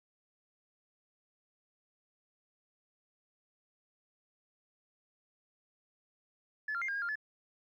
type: tone with pitch steps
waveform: sine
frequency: 1724 / 1386 / 2111 / 1613 / 1629 / 1399 / 1724 Hz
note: A6 / F6 / C7 / G6 / G#6 / F6 / A6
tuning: -36 / -14 / +15 / +49 / -34 / +3 / -36 cents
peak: -32 dBFS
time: 6.68-7.156 s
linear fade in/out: 5 ms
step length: 68 ms
effects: tanh soft clip ceiling -29 dBFS + 12-bit